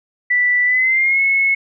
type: tone with pitch glide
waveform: sine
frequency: 1972 to 2188 Hz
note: B6 to C#7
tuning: -3 to -23 cents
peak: -12 dBFS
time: 0.3-1.55 s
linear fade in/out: 10 ms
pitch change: +180 cents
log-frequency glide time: 0.65-1.21 s
effects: none